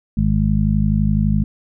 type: harmonic tone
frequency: 51.91 Hz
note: G#1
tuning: in tune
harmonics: 1 / 2 / 3 / 4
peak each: -19 / -21 / -19 / -18 dBFS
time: 0.17-1.44 s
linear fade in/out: 5 ms
effects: none